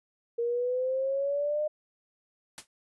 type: exponential sweep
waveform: sine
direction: up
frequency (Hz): 466.2 to 611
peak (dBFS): -26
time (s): 0.38-1.68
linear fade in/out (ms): 10
type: noise with exponential decay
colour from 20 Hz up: white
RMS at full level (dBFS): -36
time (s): 2.58-2.67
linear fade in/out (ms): 0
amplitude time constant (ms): 19
effects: resampled to 24000 Hz